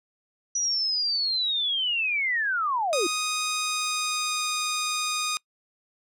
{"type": "linear sweep", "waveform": "sine", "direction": "down", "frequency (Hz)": [5880, 311.4], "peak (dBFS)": -23, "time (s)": [0.55, 3.07], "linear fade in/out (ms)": 5}
{"type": "tone with pitch glide", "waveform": "10% pulse", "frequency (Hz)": [1244.5, 1234.5], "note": ["D#6", "D#6"], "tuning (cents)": [0, -14], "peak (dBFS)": -17, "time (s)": [2.93, 5.37], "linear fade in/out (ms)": 0, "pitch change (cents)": -14, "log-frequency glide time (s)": [3.61, 4.47]}
{"effects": ["noise-tail reverb RT60 0.1 s tail -25 dB re dry", "resampled to 32000 Hz"]}